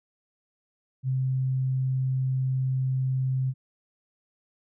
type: tone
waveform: sine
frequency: 130.81 Hz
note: C3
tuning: in tune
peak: -23 dBFS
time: 1.03-3.54 s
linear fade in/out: 50 ms
effects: none